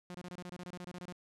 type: tone bursts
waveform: sawtooth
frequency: 178.6 Hz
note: F3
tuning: 39 cents sharp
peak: -39 dBFS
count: 15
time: 0.1-1.125 s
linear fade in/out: 0 ms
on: 45 ms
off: 25 ms
effects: low-pass 9000 Hz 12 dB/octave